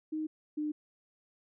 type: tone pair in turn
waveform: sine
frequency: 311.1 / 301.5 Hz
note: D#4 / D4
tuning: 0 / +46 cents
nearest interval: minor second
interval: 54 cents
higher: first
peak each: -32 / -31 dBFS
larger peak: second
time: 0.12-0.27 / 0.57-0.72 s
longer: neither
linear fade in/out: 10 ms
effects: none